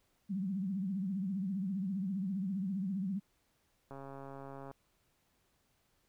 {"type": "tone with vibrato", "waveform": "sine", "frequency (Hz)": 191.6, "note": "G3", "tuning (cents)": -39, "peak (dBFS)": -33, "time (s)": [0.29, 3.2], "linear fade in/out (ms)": 20, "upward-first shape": "triangle", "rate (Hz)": 15, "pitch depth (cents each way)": 150}
{"type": "click train", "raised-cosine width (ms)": 1, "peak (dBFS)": -34, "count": 111, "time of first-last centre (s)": [3.91, 4.713], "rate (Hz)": 137}
{"effects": ["pink hiss -75 dBFS RMS until 6.08 s"]}